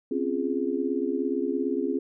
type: chord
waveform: sine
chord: Db major seventh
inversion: third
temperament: just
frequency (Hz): 259.9 / 277.2 / 346.5 / 415.8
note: C4 / Db4 / F4 / Ab4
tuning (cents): -11 / 0 / -14 / +2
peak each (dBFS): -30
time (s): 0.11-1.99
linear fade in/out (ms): 5
effects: none